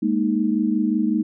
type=chord; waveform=sine; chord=Ab suspended second; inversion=none; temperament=equal; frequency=207.7 / 233.1 / 311.1 Hz; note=Ab3 / Bb3 / Eb4; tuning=0 / 0 / 0 cents; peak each=-22 dBFS; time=0.02-1.23 s; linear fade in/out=10 ms; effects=none